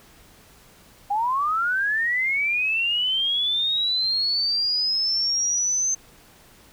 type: linear sweep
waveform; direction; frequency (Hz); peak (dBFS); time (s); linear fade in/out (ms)
sine; up; 788 to 6272; -20; 1.1-5.95; 10
effects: pink hiss -52 dBFS RMS until 6.72 s